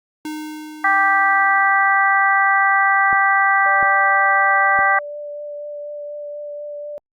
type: tone with exponential decay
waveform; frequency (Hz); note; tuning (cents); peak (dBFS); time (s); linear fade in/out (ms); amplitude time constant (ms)
square; 306.8; D#4; -24; -25; 0.25-2.6; 2; 510
type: harmonic tone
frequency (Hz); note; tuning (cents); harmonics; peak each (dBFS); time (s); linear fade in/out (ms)
392; G4; 0; 2 / 3 / 4 / 5; -18 / -18 / -18 / -18; 0.84-4.99; 5
type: clicks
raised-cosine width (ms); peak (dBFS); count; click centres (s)
2; -19; 3; 3.129 / 3.828 / 4.79
type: tone with vibrato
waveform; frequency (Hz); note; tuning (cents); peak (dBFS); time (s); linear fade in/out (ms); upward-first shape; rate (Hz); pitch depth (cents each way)
sine; 587.3; D5; 0; -27; 3.66-6.98; 0; triangle; 4.1; 12
effects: Opus 48 kbps